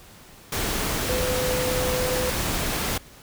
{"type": "tone in noise", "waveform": "sine", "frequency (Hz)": 505, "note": "B4", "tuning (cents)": 39, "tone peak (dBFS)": -25, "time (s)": [1.09, 2.3], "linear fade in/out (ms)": 5, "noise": "pink", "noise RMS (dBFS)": -26, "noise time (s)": [0.52, 2.98], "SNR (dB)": -2, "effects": ["pink hiss -48 dBFS RMS until 3.22 s"]}